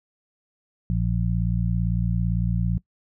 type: harmonic tone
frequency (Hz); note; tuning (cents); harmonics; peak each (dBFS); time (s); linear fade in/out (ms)
57.8; A#1; -14; 1 / 2 / 3; -25 / -25 / -25; 0.9-2.78; 0
effects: noise-tail reverb RT60 0.1 s tail -20 dB re dry